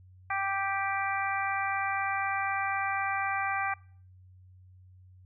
harmonic tone, 392 Hz, G4, in tune, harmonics 2 / 3 / 4 / 5 / 6, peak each -32 / -34 / -35 / -36 / -37 dBFS, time 0.3-3.74 s, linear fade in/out 5 ms, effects noise-tail reverb RT60 0.5 s tail -23 dB re dry + added 92 Hz sine -52 dBFS peak until 5.25 s

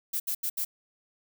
violet noise bursts at uneven times, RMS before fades -30 dBFS, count 4, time 0.13-0.2 / 0.27-0.35 / 0.43-0.5 / 0.57-0.65 s, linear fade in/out 10 ms, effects none

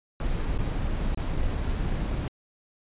brown noise with dropouts, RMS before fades -27 dBFS, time 0.2-2.28 s, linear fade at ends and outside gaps 1 ms, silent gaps 0.578-0.587 / 1.147-1.174 / 1.369-1.373 s, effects resampled to 8000 Hz

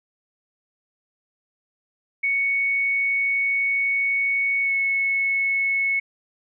sine tone with pitch glide, 2222 to 2200 Hz, C#7 to C#7, +4 to -14 cents, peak -19 dBFS, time 2.23-6 s, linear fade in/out 10 ms, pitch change -18 cents, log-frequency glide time 4.62-4.72 s, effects none

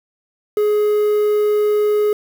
triangle tone with quantisation, 419.8 Hz, G#4, 19 cents sharp, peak -11 dBFS, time 0.57-2.13 s, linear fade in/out 2 ms, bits 6, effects none

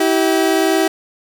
30% pulse tone pair together, 323.6 / 384.8 Hz, E4 / G4, -32 / -32 cents, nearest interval minor third, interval 300 cents, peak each -13 dBFS, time 0-0.88 s, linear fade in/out 5 ms, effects none

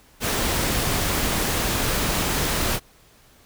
pink noise, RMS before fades -23 dBFS, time 0.2-2.8 s, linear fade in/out 50 ms, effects pink hiss -54 dBFS RMS until 3.45 s

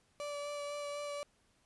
35% pulse tone with vibrato, 580 Hz, D5, 22 cents flat, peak -37 dBFS, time 0.2-1.23 s, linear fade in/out 0 ms, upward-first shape sine, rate 4 Hz, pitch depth 13 cents each way, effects pink hiss -72 dBFS RMS until 1.65 s + resampled to 24000 Hz

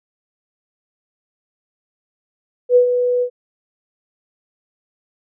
sine tone with ADSR envelope, 492.8 Hz, B4, 4 cents flat, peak -6 dBFS, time 2.69-3.3 s, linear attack 68 ms, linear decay 100 ms, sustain -8 dB, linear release 79 ms, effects none

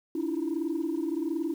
sine tone cluster, 286.4 / 322.6 / 344 Hz, D4 / E4 / F4, -43 / -37 / -26 cents, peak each -32 / -29 / -32 dBFS, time 0.15-1.54 s, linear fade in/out 5 ms, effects tanh soft clip ceiling -22 dBFS + 9-bit

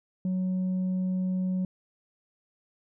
sine tone with tanh clipping, 185.1 Hz, F#3, 1 cent sharp, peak -26 dBFS, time 0.25-1.65 s, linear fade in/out 2 ms, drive 2 dB, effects none

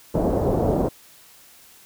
white low-pass noise, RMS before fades -21 dBFS, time 0.14-0.89 s, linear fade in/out 10 ms, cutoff 620 Hz, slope 24 dB/octave, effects white hiss -50 dBFS RMS until 1.85 s

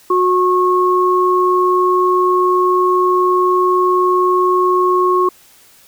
sine tone pair together, 364.4 / 1092 Hz, F#4 / C#6, -26 / -26 cents, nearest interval octave + perfect fifth, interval 1900 cents, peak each -13 dBFS, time 0.1-5.29 s, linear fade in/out 5 ms, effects white hiss -47 dBFS RMS until 5.87 s

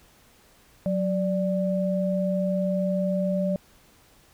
sine tone pair together, 184.86 / 587.3 Hz, F#3 / D5, -1 / 0 cents, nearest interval octave + minor sixth, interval 2001 cents, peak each -24 / -26 dBFS, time 0.86-3.56 s, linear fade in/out 0 ms, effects pink hiss -57 dBFS RMS until 4.33 s

